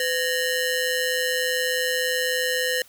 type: ring-modulated tone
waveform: sawtooth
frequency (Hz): 1174.7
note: D6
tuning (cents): 0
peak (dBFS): -15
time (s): 0-2.82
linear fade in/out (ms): 2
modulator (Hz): 669
effects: white hiss -52 dBFS RMS until 2.88 s